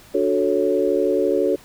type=chord; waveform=sine; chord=D major seventh; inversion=none; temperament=equal with one note detuned; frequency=293.7 / 368.1 / 440 / 554.4 Hz; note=D4 / F#4 / A4 / C#5; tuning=0 / -9 / 0 / 0 cents; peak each=-24 / -21 / -21 / -22 dBFS; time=0.14-1.56 s; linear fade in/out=10 ms; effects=pink hiss -47 dBFS RMS until 1.64 s